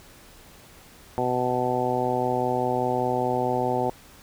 harmonic tone, 124.9 Hz, B2, 20 cents sharp, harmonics 1 / 2 / 3 / 4 / 5 / 6 / 7, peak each -33 / -31 / -29 / -29 / -31 / -28 / -29 dBFS, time 1.18-3.9 s, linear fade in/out 0 ms, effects pink hiss -50 dBFS RMS until 4.22 s

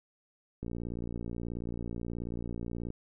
click train, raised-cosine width 3 ms, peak -25 dBFS, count 134, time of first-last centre 0.63-2.904 s, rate 58.5 Hz, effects none

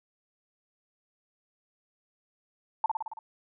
sine tone with echo, 886 Hz, A5, 12 cents sharp, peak -21 dBFS, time 2.84-2.86 s, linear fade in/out 2 ms, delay 55 ms, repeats 6, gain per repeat -3 dB, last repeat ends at 3.19 s, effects none

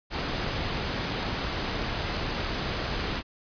pink noise, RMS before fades -30 dBFS, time 0.1-3.23 s, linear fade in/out 50 ms, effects resampled to 11025 Hz

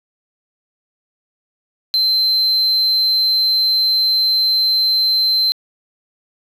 sine tone, 4100 Hz, C8, 36 cents flat, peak -10 dBFS, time 1.94-5.52 s, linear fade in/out 0 ms, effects tanh soft clip ceiling -11 dBFS + 8-bit

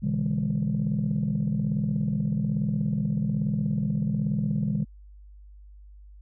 sine chord, E dominant seventh, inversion second, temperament just, 123.61 / 148.33 / 164.81 / 206 Hz, B2 / D3 / E3 / G#3, +2 / +18 / 0 / -14 cents, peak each -30 / -28 / -29 / -26 dBFS, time 0.02-4.85 s, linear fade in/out 20 ms, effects tanh soft clip ceiling -17 dBFS + added 50 Hz sine -45 dBFS peak until 6.21 s

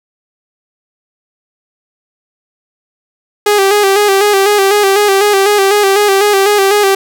sawtooth tone with vibrato, 401.9 Hz, G4, 43 cents sharp, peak -3 dBFS, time 3.46-6.95 s, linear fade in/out 5 ms, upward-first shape square, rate 4 Hz, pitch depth 54 cents each way, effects none

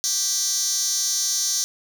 15% pulse tone with high-pass filter, 392 Hz, G4, in tune, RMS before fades -23 dBFS, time 0.04-1.64 s, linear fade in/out 0 ms, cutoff 5500 Hz, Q 8.5, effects 9-bit

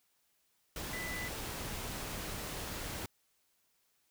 sine tone in noise, 1994 Hz, B6, 16 cents sharp, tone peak -40 dBFS, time 0.93-1.28 s, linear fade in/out 2 ms, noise pink, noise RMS -41 dBFS, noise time 0.76-3.06 s, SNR -2 dB, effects white hiss -75 dBFS RMS until 4.1 s

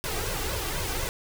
pink noise with flanger, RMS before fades -30 dBFS, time 0.04-1.09 s, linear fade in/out 0 ms, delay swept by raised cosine 1.9 to 2.59 ms, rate 4 Hz, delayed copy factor +0.7, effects none

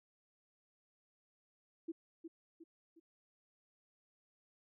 sine tone with echo, 329.6 Hz, E4, in tune, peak -38 dBFS, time 1.88-1.92 s, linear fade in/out 10 ms, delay 360 ms, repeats 3, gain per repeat -7 dB, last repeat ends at 3 s, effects none

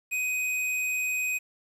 square tone, 2506 Hz, D#7, 12 cents sharp, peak -27 dBFS, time 0.11-1.39 s, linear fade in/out 20 ms, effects resampled to 32000 Hz + 9-bit

